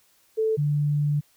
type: tone pair in turn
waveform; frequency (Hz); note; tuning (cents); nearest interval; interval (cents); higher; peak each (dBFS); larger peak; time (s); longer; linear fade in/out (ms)
sine; 440 / 146.83; A4 / D3; 0 / 0; octave + perfect fifth; 1900; first; -20; neither; 0.37-0.57 / 0.57-1.21; second; 20
effects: white hiss -62 dBFS RMS until 1.36 s